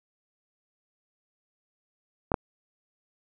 clicks, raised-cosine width 1 ms, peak -11 / -8 dBFS, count 2, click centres 2.318 / 2.342 s, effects none

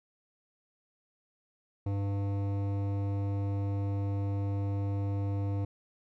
triangle tone with hard clipping, 99.7 Hz, G2, 30 cents sharp, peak -31 dBFS, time 1.86-5.65 s, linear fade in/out 5 ms, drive 18 dB, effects none

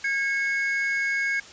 triangle tone pair together, 1631 / 2193 Hz, G#6 / C#7, -32 / -19 cents, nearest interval perfect fourth, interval 513 cents, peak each -24 dBFS, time 0.04-1.4 s, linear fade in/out 5 ms, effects white hiss -45 dBFS RMS until 1.52 s + resampled to 16000 Hz

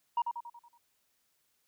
sine tone with echo, 947 Hz, A#5, 27 cents sharp, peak -24 dBFS, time 0.17-0.22 s, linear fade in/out 5 ms, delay 93 ms, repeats 6, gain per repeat -6 dB, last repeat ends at 0.778 s, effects tanh soft clip ceiling -24 dBFS + white hiss -75 dBFS RMS until 1.67 s

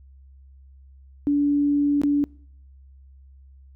sine tone with dropouts, 288.1 Hz, D4, 33 cents flat, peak -17 dBFS, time 1.27-2.24 s, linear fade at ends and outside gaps 0 ms, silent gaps 2.016-2.035 s, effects noise-tail reverb RT60 0.6 s tail -25 dB re dry + added 67 Hz sine -46 dBFS peak until 3.75 s

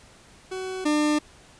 40% pulse tone pair in turn, 375 / 299.9 Hz, F#4 / D4, +23 / +36 cents, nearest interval major third, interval 387 cents, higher first, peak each -29 / -19 dBFS, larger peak second, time 0.51-0.85 / 0.85-1.19 s, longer neither, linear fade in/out 10 ms, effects pink hiss -52 dBFS RMS until 1.59 s + resampled to 22050 Hz

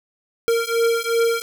square beating tone pair, 460.9 / 463.6 Hz, A#4 / A#4, -20 / -10 cents, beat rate 2.7 Hz, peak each -21 / -21 dBFS, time 0.48-1.42 s, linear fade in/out 0 ms, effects none

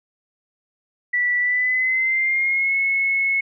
sine tone with pitch glide, 1961 to 2188 Hz, B6 to C#7, -13 to -23 cents, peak -17 dBFS, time 1.13-3.41 s, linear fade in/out 10 ms, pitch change +190 cents, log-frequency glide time 1.39-2.75 s, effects none

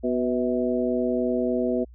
harmonic tone with a mistuned harmonic, 123.47 Hz, B2, in tune, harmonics 2 / 3 / 4 / 5, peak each -25 / -27 / -28 / -29 dBFS, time 0.03-1.85 s, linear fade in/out 20 ms, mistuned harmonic 5, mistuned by +70 cents, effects added 60 Hz sine -44 dBFS peak until 1.94 s

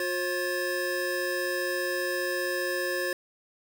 square tone cluster, 358 / 538 / 1735 Hz, F4 / C5 / A6, +43 / +48 / -25 cents, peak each -33 / -33 / -32 dBFS, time 0-3.13 s, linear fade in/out 2 ms, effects none

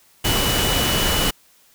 sine tone in noise, 2957 Hz, F#7, 2 cents flat, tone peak -24 dBFS, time 0.24-1.31 s, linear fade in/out 10 ms, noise pink, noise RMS -20 dBFS, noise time 0.24-1.31 s, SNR -7 dB, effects white hiss -55 dBFS RMS until 1.74 s

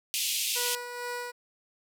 pink band-pass noise, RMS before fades -30 dBFS, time 0.14-0.75 s, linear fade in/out 0 ms, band 2500 to 15000 Hz, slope 48 dB/octave
15% pulse tone with tremolo, 487.2 Hz, B4, 24 cents flat, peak -26 dBFS, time 0.55-1.32 s, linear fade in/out 20 ms, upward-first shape sine, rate 2.2 Hz, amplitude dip 45%
effects none

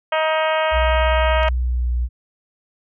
harmonic tone, 315 Hz, D#4, 21 cents sharp, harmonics 2 / 3 / 4 / 5 / 6 / 7 / 8 / 9 / 10, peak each -19 / -23 / -25 / -27 / -29 / -30 / -31 / -32 / -33 dBFS, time 0.12-1.49 s, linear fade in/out 5 ms
sine tone with pitch glide, 61.9 to 60.49 Hz, B1 to B1, +5 to -35 cents, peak -17 dBFS, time 0.71-2.09 s, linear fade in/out 50 ms, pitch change -40 cents, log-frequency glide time 1.6-1.91 s
clicks, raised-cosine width 0.2 ms, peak -20 dBFS, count 2, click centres 1.432 / 1.482 s
effects none

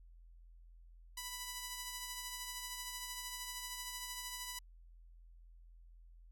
5% pulse tone with tremolo, 990 Hz, B5, 4 cents sharp, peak -29 dBFS, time 1.17-4.59 s, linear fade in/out 5 ms, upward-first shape triangle, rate 13 Hz, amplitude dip 40%, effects added 42 Hz sine -56 dBFS peak until 6.31 s

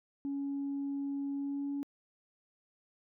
sine tone with pitch glide, 279.4 to 282.2 Hz, C#4 to C#4, +14 to +31 cents, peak -32 dBFS, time 0.25-1.83 s, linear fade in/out 0 ms, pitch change +17 cents, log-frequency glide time 1.34-1.72 s, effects tanh soft clip ceiling -30 dBFS

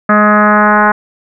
sine tone with frequency modulation, 210.2 Hz, G#3, 21 cents sharp, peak -5 dBFS, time 0.09-0.92 s, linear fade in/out 5 ms, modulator 210 Hz, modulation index 7.1, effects none

